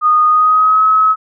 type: tone with pitch glide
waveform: sine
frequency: 1233 to 1283.1 Hz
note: D#6 to E6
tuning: -16 to -47 cents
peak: -7 dBFS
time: 0.01-1.16 s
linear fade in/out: 50 ms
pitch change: +69 cents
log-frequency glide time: 0.26-0.83 s
effects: none